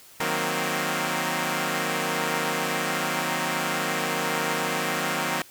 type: chord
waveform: 5% pulse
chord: C half-diminished seventh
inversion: first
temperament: equal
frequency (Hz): 155.56 / 185 / 233.1 / 261.6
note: Eb3 / Gb3 / Bb3 / C4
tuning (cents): 0 / 0 / 0 / 0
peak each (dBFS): -19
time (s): 0.2-5.42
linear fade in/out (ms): 2
effects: white hiss -50 dBFS RMS until 5.5 s